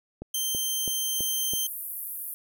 click train, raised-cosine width 2 ms, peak -23 dBFS, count 5, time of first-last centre 0.22-1.536 s, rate 3.04 Hz
10% pulse tone, 3136 Hz, G7, in tune, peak -18 dBFS, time 0.34-1.67 s, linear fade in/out 5 ms
pink band-pass noise, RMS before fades -36 dBFS, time 1.16-2.34 s, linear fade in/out 0 ms, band 11000 to 15000 Hz, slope 48 dB/octave
effects none

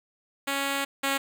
5% pulse tone pair in turn, 277.2 / 274.6 Hz, C#4 / C#4, 0 / -16 cents, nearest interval unison, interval 16 cents, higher first, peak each -15 / -13 dBFS, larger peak second, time 0.47-0.85 / 1.03-1.18 s, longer first, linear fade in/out 10 ms, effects none

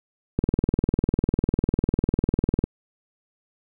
click train, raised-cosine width 3 ms, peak -7 dBFS, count 46, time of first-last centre 0.39-2.64 s, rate 20 Hz, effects 8-bit

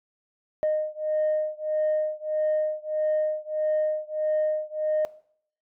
sine beating tone pair, 615 / 616.6 Hz, D#5 / D#5, -20 / -16 cents, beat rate 1.6 Hz, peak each -25 dBFS, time 0.63-5.05 s, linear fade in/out 0 ms, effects noise-tail reverb RT60 0.6 s tail -20 dB re dry + tanh soft clip ceiling -18 dBFS

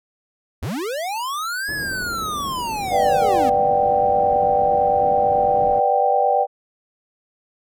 square linear two-way sweep, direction up then down, 58.2 to 1723 to 230.9 Hz, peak -24 dBFS, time 0.62-3.5 s, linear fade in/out 10 ms, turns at 1.72 s
white low-pass noise, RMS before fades -34 dBFS, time 1.68-5.8 s, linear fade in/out 5 ms, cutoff 340 Hz, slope 12 dB/octave
sine chord, G major seventh, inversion first, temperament just, 490 / 588 / 735 / 784 Hz, B4 / D5 / F#5 / G5, -14 / +2 / -12 / 0 cents, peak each -22 / -21 / -23 / -17 dBFS, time 2.9-6.47 s, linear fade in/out 50 ms
effects none

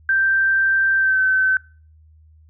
sine tone with pitch glide, 1568 to 1531.3 Hz, G6 to G6, 0 to -41 cents, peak -14 dBFS, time 0.09-1.57 s, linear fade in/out 2 ms, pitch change -41 cents, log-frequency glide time 0.97-1.2 s, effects noise-tail reverb RT60 0.4 s tail -23 dB re dry + added 78 Hz sine -47 dBFS peak until 2.49 s

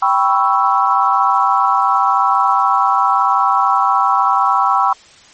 sine chord, C# half-diminished seventh, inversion second, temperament equal, 784 / 987.8 / 1108.7 / 1318.5 Hz, G5 / B5 / C#6 / E6, 0 / 0 / 0 / 0 cents, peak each -16 dBFS, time 0.02-4.93 s, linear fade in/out 5 ms, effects white hiss -44 dBFS RMS until 5.33 s + MP3 32 kbps

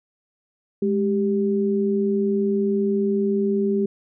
sine tone pair together, 207.7 / 393 Hz, G#3 / G4, 0 / +4 cents, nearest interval major seventh, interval 1104 cents, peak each -21 dBFS, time 0.82-3.86 s, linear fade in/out 5 ms, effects none

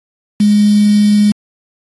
sine tone with quantisation, 207.7 Hz, G#3, in tune, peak -6 dBFS, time 0.4-1.32 s, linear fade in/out 5 ms, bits 4, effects AAC 32 kbps

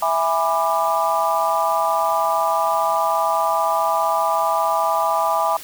sine chord, E dominant seventh, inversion none, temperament just, 659.3 / 824.1 / 988.9 / 1186.7 Hz, E5 / G#5 / B5 / D6, 0 / -14 / +2 / +18 cents, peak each -22 dBFS, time 0.02-5.57 s, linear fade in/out 5 ms, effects white hiss -37 dBFS RMS until 5.63 s

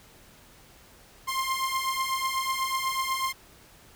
sawtooth beating tone pair, 1051 / 1059.1 Hz, C6 / C6, +7 / +21 cents, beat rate 8.1 Hz, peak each -27 / -25 dBFS, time 1.27-3.33 s, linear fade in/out 20 ms, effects pink hiss -54 dBFS RMS until 3.95 s

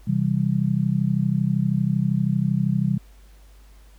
sine chord, C major, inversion none, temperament just, 130.81 / 163.52 / 196.22 Hz, C3 / E3 / G3, 0 / -14 / +2 cents, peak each -23 dBFS, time 0.07-2.98 s, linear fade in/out 10 ms, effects added 50 Hz sine -46 dBFS peak until 3.98 s + pink hiss -58 dBFS RMS until 3.98 s

